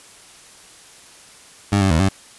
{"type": "tone with pitch steps", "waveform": "20% pulse", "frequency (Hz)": [100.8, 96.5, 80.1, 96.2], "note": ["G2", "G2", "E2", "G2"], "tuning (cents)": [49, -27, -49, -32], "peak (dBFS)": -9, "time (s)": [1.72, 2.088], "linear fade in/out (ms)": 5, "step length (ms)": 92, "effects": ["white hiss -45 dBFS RMS until 2.38 s", "resampled to 24000 Hz"]}